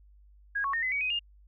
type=tone with pitch steps; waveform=sine; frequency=1643 / 1108 / 1838 / 2028 / 2259 / 2511 / 2824 Hz; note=G#6 / C#6 / A#6 / B6 / C#7 / D#7 / F7; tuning=-19 / -1 / -25 / +45 / +32 / +15 / +19 cents; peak=-27 dBFS; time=0.55-1.194 s; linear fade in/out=10 ms; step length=92 ms; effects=added 50 Hz sine -54 dBFS peak until 1.47 s